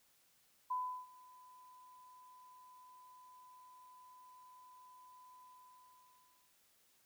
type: tone with ADSR envelope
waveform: sine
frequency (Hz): 1004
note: B5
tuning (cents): +28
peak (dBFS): -34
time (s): 0.7-6.54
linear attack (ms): 12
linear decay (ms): 350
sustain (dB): -23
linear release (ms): 1100
effects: white hiss -72 dBFS RMS until 7.05 s